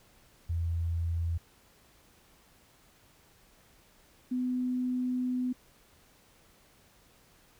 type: tone pair in turn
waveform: sine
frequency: 83.9 / 251.4 Hz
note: E2 / B3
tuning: +31 / +31 cents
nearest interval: octave + perfect fifth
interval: 1900 cents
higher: second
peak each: -28 dBFS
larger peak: neither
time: 0.49-1.38 / 4.31-5.53 s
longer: second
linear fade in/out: 10 ms
effects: pink hiss -62 dBFS RMS until 7.59 s